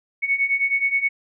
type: beating tone pair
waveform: sine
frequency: 2212 / 2221.5 Hz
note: C#7 / C#7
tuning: -4 / +3 cents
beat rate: 9.5 Hz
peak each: -23 / -20 dBFS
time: 0.22-1.09 s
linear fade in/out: 20 ms
effects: none